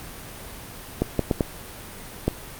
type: clicks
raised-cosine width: 2 ms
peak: -6 dBFS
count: 5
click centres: 1.02 / 1.193 / 1.312 / 1.408 / 2.28 s
effects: pink hiss -39 dBFS RMS until 2.59 s + Opus 32 kbps